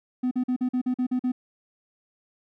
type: tone bursts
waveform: triangle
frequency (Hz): 251.8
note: B3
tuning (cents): +34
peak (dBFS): -19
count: 9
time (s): 0.23-1.32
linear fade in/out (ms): 10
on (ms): 82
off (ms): 44
effects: tanh soft clip ceiling -16 dBFS